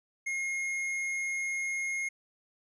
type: tone with hard clipping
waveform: triangle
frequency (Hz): 2148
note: C7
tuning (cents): +45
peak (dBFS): -32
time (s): 0.26-2.09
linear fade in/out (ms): 10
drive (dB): 11
effects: none